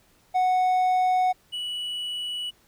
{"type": "tone pair in turn", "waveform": "triangle", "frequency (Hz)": [738, 2945], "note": ["F#5", "F#7"], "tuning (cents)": [-5, -9], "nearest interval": "2 octaves", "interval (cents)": 2396, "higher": "second", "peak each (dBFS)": [-17, -27], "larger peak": "first", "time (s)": [[0.34, 1.33], [1.52, 2.51]], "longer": "neither", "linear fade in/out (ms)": 20, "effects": ["pink hiss -61 dBFS RMS until 2.67 s"]}